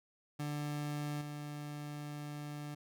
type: tone with level steps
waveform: 30% pulse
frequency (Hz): 147.4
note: D3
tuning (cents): +7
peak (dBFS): -34 / -39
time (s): 0.39-2.75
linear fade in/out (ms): 10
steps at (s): 1.21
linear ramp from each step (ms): 5
effects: none